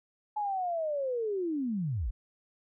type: linear sweep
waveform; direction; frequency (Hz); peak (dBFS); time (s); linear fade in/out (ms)
sine; down; 855 to 38.89; -29; 0.36-2.11; 10
effects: none